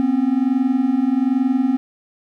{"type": "tone pair together", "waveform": "triangle", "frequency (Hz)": [246.9, 268.1], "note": ["B3", "C4"], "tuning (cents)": [0, 42], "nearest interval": "minor second", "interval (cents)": 142, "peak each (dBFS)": [-17, -15], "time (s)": [0, 1.77], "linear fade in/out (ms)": 0, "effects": []}